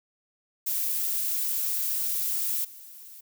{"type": "noise with level steps", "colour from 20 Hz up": "violet", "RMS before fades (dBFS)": [-28, -46], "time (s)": [0.66, 3.21], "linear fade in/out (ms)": 10, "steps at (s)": 2.64, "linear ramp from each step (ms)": 10, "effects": []}